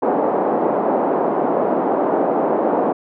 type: band-pass noise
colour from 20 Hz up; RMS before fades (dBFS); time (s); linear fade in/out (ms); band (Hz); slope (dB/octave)
white; -18; 0.02-2.93; 10; 230 to 800; 24
effects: none